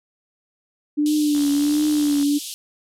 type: tone with vibrato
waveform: sine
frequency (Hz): 293.7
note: D4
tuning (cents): 0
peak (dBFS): -16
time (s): 0.97-2.39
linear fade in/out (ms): 20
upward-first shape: triangle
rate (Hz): 1.4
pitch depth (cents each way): 59
type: band-pass noise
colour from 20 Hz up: pink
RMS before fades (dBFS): -33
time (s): 1.06-2.54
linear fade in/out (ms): 0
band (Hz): 3000 to 13000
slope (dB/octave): 48
type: click train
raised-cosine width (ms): 0.5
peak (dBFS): -24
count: 62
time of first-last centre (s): 1.35-2.228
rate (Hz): 69.5
effects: none